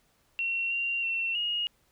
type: tone with pitch steps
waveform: sine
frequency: 2727 / 2764 / 2708 / 2870 Hz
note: F7 / F7 / E7 / F7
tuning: -42 / -19 / +46 / +47 cents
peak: -27 dBFS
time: 0.39-1.67 s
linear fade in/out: 0 ms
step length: 320 ms
effects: pink hiss -68 dBFS RMS until 1.91 s